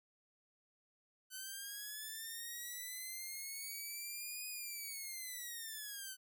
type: linear two-way sweep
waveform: 5% pulse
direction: up then down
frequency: 1508 to 2489 to 1508 Hz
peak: -34 dBFS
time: 1.3-6.17 s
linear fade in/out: 50 ms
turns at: 4.48 s
effects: none